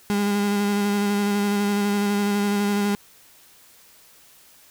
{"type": "tone with vibrato", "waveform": "35% pulse", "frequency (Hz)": 203.6, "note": "G#3", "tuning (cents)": -34, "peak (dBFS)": -18, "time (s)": [0.1, 2.95], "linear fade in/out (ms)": 0, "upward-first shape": "square", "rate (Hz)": 12, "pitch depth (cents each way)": 15, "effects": ["white hiss -52 dBFS RMS until 4.7 s"]}